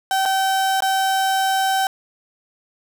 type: tone with dropouts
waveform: 35% pulse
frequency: 770 Hz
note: G5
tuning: 31 cents flat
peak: -15 dBFS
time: 0.11-1.87 s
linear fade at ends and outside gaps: 1 ms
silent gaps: 0.254-0.258 / 0.805-0.822 s
effects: none